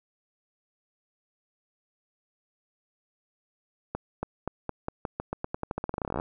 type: accelerating click train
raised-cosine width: 1 ms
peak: -16 dBFS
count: 27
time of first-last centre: 3.95-6.199 s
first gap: 280 ms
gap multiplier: 0.88
effects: none